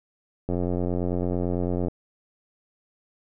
click train, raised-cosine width 2 ms, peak -14 dBFS, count 125, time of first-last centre 0.49-1.883 s, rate 89 Hz, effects none

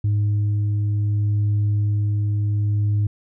sine tone with frequency modulation, 103.83 Hz, G#2, in tune, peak -17 dBFS, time 0.04-3.07 s, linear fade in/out 5 ms, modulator 207 Hz, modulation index 0.2, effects none

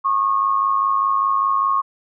sine tone pair together, 1095 / 1200 Hz, C#6 / D6, -22 / +37 cents, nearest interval major second, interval 159 cents, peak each -16 / -23 dBFS, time 0.04-1.82 s, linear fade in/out 20 ms, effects none

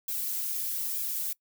violet noise with flanger, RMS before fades -32 dBFS, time 0.08-1.33 s, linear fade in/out 5 ms, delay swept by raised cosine 1.2 to 4.9 ms, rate 1.1 Hz, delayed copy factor +1, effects noise-tail reverb RT60 0.1 s tail -23 dB re dry

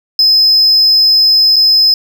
triangle tone with dropouts, 5100 Hz, D#8, 42 cents sharp, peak -4 dBFS, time 0.19-1.94 s, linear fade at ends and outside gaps 2 ms, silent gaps 1.56-1.564 s, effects none

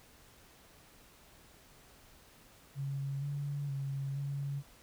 sine tone with pitch steps, 138.1 / 143.1 / 137.5 / 140.4 Hz, C#3 / D3 / C#3 / C#3, -6 / -45 / -14 / +22 cents, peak -34 dBFS, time 2.75-4.63 s, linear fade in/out 50 ms, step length 470 ms, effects pink hiss -60 dBFS RMS until 4.82 s

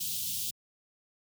white band-stop noise, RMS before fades -34 dBFS, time 0-0.51 s, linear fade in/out 10 ms, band 210 to 2900 Hz, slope 48 dB/octave, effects high-pass 80 Hz 12 dB/octave

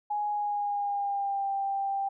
sine tone with pitch glide, 832 to 788.5 Hz, G#5 to G5, +3 to +10 cents, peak -27 dBFS, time 0.1-2.09 s, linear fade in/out 10 ms, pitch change -93 cents, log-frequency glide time 0.3-1.5 s, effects none

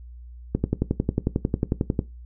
click train, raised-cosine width 3 ms, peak -8 dBFS, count 17, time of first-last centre 0.55-1.991 s, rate 11.1 Hz, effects noise-tail reverb RT60 0.2 s tail -17 dB re dry + added 60 Hz sine -39 dBFS peak until 2.25 s

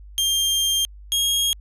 sawtooth tone pair in turn, 3192 / 3267 Hz, G7 / G#7, +31 / -29 cents, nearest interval unison, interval 40 cents, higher second, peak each -15 dBFS, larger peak neither, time 0.18-0.85 / 1.12-1.53 s, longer first, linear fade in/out 0 ms, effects added 50 Hz sine -39 dBFS peak until 1.6 s + resampled to 32000 Hz

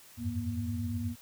sine tone cluster, 85.5 / 95.4 / 104.5 / 237.8 Hz, F2 / G2 / G#2 / A#3, -36 / -47 / +11 / +35 cents, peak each -39 / -37 / -37 / -35 dBFS, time 0.17-1.16 s, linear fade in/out 50 ms, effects white hiss -55 dBFS RMS until 1.21 s

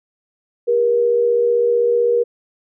sine tone pair together, 399.9 / 475.6 Hz, G4 / A#4, +35 / +35 cents, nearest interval minor third, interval 300 cents, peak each -22 / -13 dBFS, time 0.67-2.24 s, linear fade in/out 20 ms, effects none

